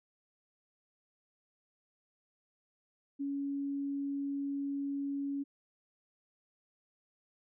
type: tone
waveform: sine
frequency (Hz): 280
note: C#4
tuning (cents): +18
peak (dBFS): -33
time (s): 3.19-5.44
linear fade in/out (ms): 20
effects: none